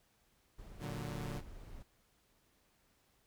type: noise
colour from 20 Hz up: brown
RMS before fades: -50 dBFS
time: 0.58-1.83 s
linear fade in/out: 10 ms
type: chord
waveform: sawtooth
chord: Bb augmented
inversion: none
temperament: equal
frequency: 116.54 / 146.83 / 185 Hz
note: Bb2 / D3 / F#3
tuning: 0 / 0 / 0 cents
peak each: -40 / -40 / -43 dBFS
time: 0.79-1.42 s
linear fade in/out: 50 ms
effects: pink hiss -73 dBFS RMS until 3.26 s